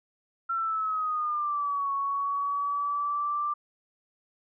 sine exponential two-way sweep, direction down then up, 1359 to 1108.7 to 1182 Hz, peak -26 dBFS, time 0.49-3.54 s, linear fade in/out 10 ms, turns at 1.92 s, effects none

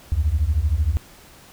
sine beating tone pair, 69.3 / 82.3 Hz, C#2 / E2, 0 / -2 cents, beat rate 13 Hz, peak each -19 dBFS, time 0.12-0.97 s, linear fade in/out 0 ms, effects tanh soft clip ceiling -11 dBFS + pink hiss -47 dBFS RMS until 1.52 s

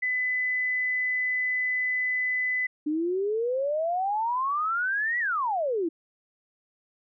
sine tone, 2006 Hz, B6, 26 cents sharp, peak -24 dBFS, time 0.02-2.67 s, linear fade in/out 10 ms
sine exponential two-way sweep, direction up then down, 293.7 to 1975 to 312.2 Hz, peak -24 dBFS, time 2.86-5.89 s, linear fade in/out 10 ms, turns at 5.19 s
effects none

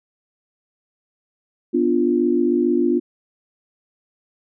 sine chord, B diminished, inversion none, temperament equal, 246.9 / 293.7 / 349.2 Hz, B3 / D4 / F4, 0 / 0 / 0 cents, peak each -20 / -21 / -18 dBFS, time 1.73-3 s, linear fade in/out 20 ms, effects none

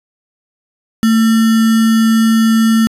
sine tone with sample-and-hold, 223.9 Hz, A3, 30 cents sharp, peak -7 dBFS, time 1.03-2.87 s, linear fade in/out 0 ms, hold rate 1575 Hz, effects resampled to 32000 Hz

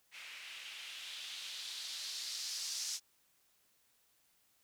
violet noise with low-pass filter sweep, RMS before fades -44 dBFS, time 0.11-3 s, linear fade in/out 50 ms, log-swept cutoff 2300 to 5800 Hz, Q 2.3, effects white hiss -73 dBFS RMS until 4.63 s

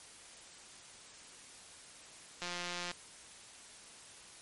click train, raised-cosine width 0.2 ms, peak -22 dBFS, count 88, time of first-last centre 2.42-2.914 s, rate 176 Hz, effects white hiss -54 dBFS RMS until 4.41 s + MP3 48 kbps

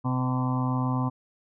harmonic tone with a mistuned harmonic, 127.8 Hz, C3, 40 cents flat, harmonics 1 / 2 / 4 / 5 / 6 / 7 / 8 / 9, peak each -26 / -28 / -42 / -43 / -38 / -38 / -34 / -40 dBFS, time 0.04-1.1 s, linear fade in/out 20 ms, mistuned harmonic 5, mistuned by -18 cents, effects none

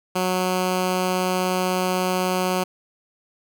10% pulse tone, 183.8 Hz, F#3, 11 cents flat, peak -12 dBFS, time 0.15-2.64 s, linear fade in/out 10 ms, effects none

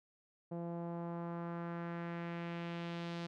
sawtooth tone with low-pass filter sweep, 170.4 Hz, F3, 42 cents flat, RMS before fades -42 dBFS, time 0.51-3.27 s, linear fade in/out 10 ms, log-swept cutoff 640 to 4300 Hz, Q 1.5, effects none

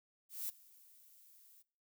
violet noise with ADSR envelope, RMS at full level -39 dBFS, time 0.29-1.63 s, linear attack 200 ms, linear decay 13 ms, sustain -24 dB, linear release 20 ms, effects noise-tail reverb RT60 0.5 s tail -23 dB re dry

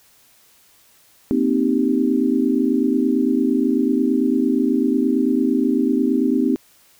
sine chord, C minor seventh, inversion third, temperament equal, 233.1 / 261.6 / 311.1 / 392 Hz, Bb3 / C4 / Eb4 / G4, 0 / 0 / 0 / 0 cents, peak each -22 / -18 / -21 / -24 dBFS, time 1.31-6.56 s, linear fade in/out 0 ms, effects white hiss -54 dBFS RMS until 6.99 s

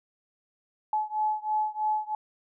sine beating tone pair, 855 / 858.1 Hz, A5 / A5, -50 / -44 cents, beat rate 3.1 Hz, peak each -28 / -29 dBFS, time 0.93-2.15 s, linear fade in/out 2 ms, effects none

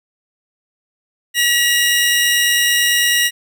sawtooth tone pair together, 1925 / 2843 Hz, B6 / F7, -45 / +30 cents, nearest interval perfect fifth, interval 675 cents, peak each -11 / -13 dBFS, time 1.34-3.31 s, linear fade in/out 50 ms, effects none

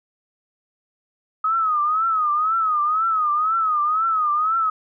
sine tone with vibrato, 1262 Hz, D#6, 24 cents sharp, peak -17 dBFS, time 1.44-4.7 s, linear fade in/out 5 ms, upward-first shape triangle, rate 2 Hz, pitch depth 130 cents each way, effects none

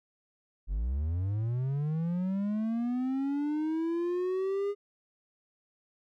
triangle linear sweep, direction up, 43.65 to 410 Hz, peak -26 dBFS, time 0.67-4.75 s, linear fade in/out 50 ms, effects none

